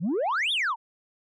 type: exponential two-way sweep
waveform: sine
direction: up then down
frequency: 146.83 to 3729 to 855 Hz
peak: -21 dBFS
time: 0-0.76 s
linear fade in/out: 50 ms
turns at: 0.52 s
effects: tanh soft clip ceiling -22 dBFS